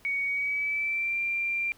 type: tone with pitch glide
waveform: sine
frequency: 2240 to 2373 Hz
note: C#7 to D7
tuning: +18 to +17 cents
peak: -26 dBFS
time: 0.05-1.72 s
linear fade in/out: 0 ms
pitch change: +99 cents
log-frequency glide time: 0.25-1.2 s
effects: pink hiss -58 dBFS RMS until 1.77 s